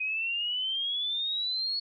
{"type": "exponential sweep", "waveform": "sine", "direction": "up", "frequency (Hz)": [2500, 4400], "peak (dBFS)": -28, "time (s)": [0, 1.8], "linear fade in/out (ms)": 10, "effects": []}